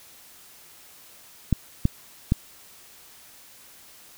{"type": "clicks", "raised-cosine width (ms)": 5, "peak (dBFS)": -6, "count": 3, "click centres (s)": [1.527, 1.854, 2.321], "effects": ["white hiss -50 dBFS RMS until 4.17 s"]}